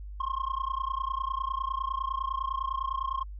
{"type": "tone with amplitude modulation", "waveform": "sine", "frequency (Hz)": 1067, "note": "C6", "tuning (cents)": 34, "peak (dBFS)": -23, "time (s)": [0.2, 3.24], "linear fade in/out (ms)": 5, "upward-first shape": "sine", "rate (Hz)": 29.9, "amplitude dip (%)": 100, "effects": ["tanh soft clip ceiling -25 dBFS", "added 50 Hz sine -38 dBFS peak until 3.39 s"]}